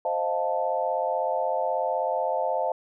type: chord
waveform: sine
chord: F dominant seventh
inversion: second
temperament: equal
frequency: 523.3 / 622.3 / 698.5 / 880 Hz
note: C5 / Eb5 / F5 / A5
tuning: 0 / 0 / 0 / 0 cents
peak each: -29 dBFS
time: 0.05-2.72 s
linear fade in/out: 2 ms
effects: none